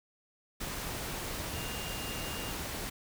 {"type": "tone in noise", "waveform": "sine", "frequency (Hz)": 2812, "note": "F7", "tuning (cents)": 11, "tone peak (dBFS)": -44, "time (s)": [1.54, 2.52], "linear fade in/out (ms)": 10, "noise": "pink", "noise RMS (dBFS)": -38, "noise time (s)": [0.6, 2.9], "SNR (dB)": -9, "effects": []}